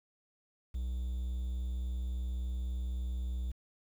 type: tone with quantisation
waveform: triangle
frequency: 61.74 Hz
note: B1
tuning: in tune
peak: -31 dBFS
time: 0.74-3.52 s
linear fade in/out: 10 ms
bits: 10
effects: none